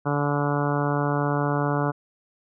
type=harmonic tone; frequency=144.6 Hz; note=D3; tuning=27 cents flat; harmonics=1 / 2 / 3 / 4 / 5 / 6 / 7 / 8 / 9 / 10; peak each=-25 / -28 / -30 / -31 / -32 / -33 / -33 / -34 / -35 / -35 dBFS; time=0.05-1.92 s; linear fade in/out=20 ms; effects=none